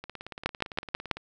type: two click trains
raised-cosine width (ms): 0.3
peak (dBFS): -23 / -9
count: 21 / 5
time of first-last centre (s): 0.04-1.17 / 0.46-1.113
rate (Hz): 17.7 / 6.13
effects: none